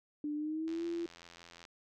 sine tone with pitch glide, 297 to 339.2 Hz, D4 to E4, +20 to +50 cents, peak -34 dBFS, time 0.24-1.06 s, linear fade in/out 2 ms, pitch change +230 cents, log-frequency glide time 0.35-0.85 s
click train, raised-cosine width 0.2 ms, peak -35 dBFS, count 84, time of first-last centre 0.68-1.652 s, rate 85.4 Hz
effects none

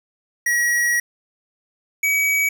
square tone pair in turn, 1911 / 2273 Hz, A#6 / C#7, +43 / +43 cents, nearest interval minor third, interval 300 cents, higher second, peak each -17 dBFS, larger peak neither, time 0.46-1 / 2.03-2.49 s, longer first, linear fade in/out 5 ms, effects 8-bit

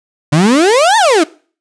35% pulse exponential two-way sweep, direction up then down, 140 to 940 to 295.3 Hz, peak -5 dBFS, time 0.32-1.24 s, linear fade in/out 10 ms, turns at 0.97 s, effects noise-tail reverb RT60 0.4 s tail -21 dB re dry + resampled to 22050 Hz

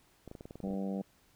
clicks, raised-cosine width 2 ms, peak -32 dBFS, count 12, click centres 0.277 / 0.314 / 0.352 / 0.409 / 0.455 / 0.509 / 0.556 / 0.603 / 0.64 / 0.674 / 0.707 / 0.737 s
harmonic tone, 97.4 Hz, G2, 11 cents flat, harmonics 2 / 3 / 4 / 5 / 6 / 7 / 8, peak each -34 / -43 / -47 / -43 / -46 / -49 / -51 dBFS, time 0.63-1.02 s, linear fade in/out 5 ms
effects pink hiss -67 dBFS RMS until 1.35 s

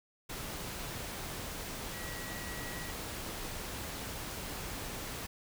sine tone in noise, 1925 Hz, B6, 45 cents flat, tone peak -46 dBFS, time 1.93-2.92 s, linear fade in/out 10 ms, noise pink, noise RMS -41 dBFS, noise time 0.29-5.27 s, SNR -8 dB, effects none

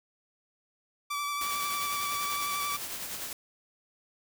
sawtooth tone with vibrato, 1158 Hz, D6, 25 cents flat, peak -27 dBFS, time 1.1-2.77 s, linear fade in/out 10 ms, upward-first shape square, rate 11 Hz, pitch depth 15 cents each way
white noise with tremolo, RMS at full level -36 dBFS, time 1.41-3.33 s, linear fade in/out 2 ms, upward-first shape sine, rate 10 Hz, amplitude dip 40%
effects none

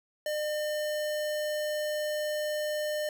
square tone, 604 Hz, D5, 48 cents sharp, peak -30 dBFS, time 0.26-3.09 s, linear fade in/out 2 ms, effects none

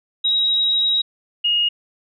sine tone pair in turn, 3822 / 2864 Hz, A#7 / F7, +43 / +43 cents, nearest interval perfect fourth, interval 500 cents, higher first, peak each -15 dBFS, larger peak neither, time 0.24-1.02 / 1.44-1.69 s, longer first, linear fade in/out 10 ms, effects none

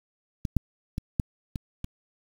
clicks, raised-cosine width 5 ms, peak -16 / -9 / -17 / -11 / -19 / -21 dBFS, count 6, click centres 0.452 / 0.567 / 0.981 / 1.198 / 1.558 / 1.844 s, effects 7-bit

